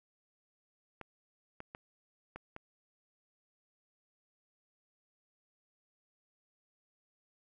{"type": "clicks", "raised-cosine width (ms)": 0.5, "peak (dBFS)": -29, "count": 5, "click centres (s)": [1.013, 1.604, 1.749, 2.36, 2.564], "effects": []}